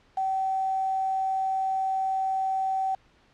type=tone with quantisation; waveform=sine; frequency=766 Hz; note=G5; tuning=40 cents flat; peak=-24 dBFS; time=0.17-2.95 s; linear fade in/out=5 ms; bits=7; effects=pink hiss -61 dBFS RMS until 3.33 s + low-pass 4000 Hz 12 dB/octave